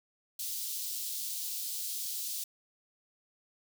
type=high-pass noise; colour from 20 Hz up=white; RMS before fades=-37 dBFS; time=0.39-2.44 s; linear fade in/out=5 ms; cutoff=3600 Hz; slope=24 dB/octave; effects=none